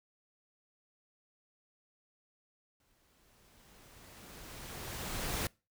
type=noise with exponential growth; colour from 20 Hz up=pink; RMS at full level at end=-34 dBFS; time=2.8-5.47 s; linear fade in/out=2 ms; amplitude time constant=580 ms; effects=noise-tail reverb RT60 0.3 s tail -25 dB re dry